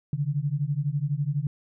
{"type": "beating tone pair", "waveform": "sine", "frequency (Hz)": [138.59, 150.59], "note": ["C#3", "D3"], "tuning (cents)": [0, 44], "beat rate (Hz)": 12, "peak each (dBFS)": -27, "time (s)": [0.13, 1.47], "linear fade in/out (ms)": 2, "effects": []}